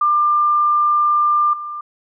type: tone with level steps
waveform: sine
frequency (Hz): 1194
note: D6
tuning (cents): +28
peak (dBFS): -12 / -25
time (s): 0.01-1.81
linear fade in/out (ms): 5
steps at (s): 1.53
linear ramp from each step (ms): 5
effects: none